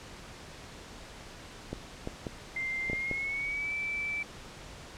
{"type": "clicks", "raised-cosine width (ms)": 2, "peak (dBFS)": -21, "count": 6, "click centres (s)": [1.73, 2.074, 2.268, 2.899, 2.932, 3.113]}
{"type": "tone with pitch glide", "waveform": "sine", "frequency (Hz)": [2093, 2322], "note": ["C7", "D7"], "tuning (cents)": [0, -20], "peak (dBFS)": -31, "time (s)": [2.56, 4.23], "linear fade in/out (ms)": 5, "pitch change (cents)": 180, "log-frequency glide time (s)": [2.88, 3.73]}
{"effects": ["pink hiss -47 dBFS RMS until 4.97 s", "low-pass 7000 Hz 12 dB/octave"]}